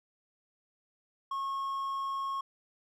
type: tone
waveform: triangle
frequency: 1090 Hz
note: C#6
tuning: 29 cents flat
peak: -30 dBFS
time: 1.31-2.41 s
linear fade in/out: 5 ms
effects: none